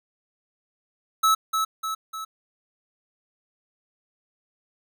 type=tone with echo; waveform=square; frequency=1300 Hz; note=E6; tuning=24 cents flat; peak=-17 dBFS; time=1.23-1.35 s; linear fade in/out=10 ms; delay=300 ms; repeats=3; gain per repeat=-5 dB; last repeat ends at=2.25 s; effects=none